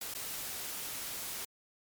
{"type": "noise with dropouts", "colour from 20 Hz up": "white", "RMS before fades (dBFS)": -40, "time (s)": [0.01, 1.45], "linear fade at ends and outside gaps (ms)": 5, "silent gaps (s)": [0.14, 0.148], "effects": ["MP3 96 kbps"]}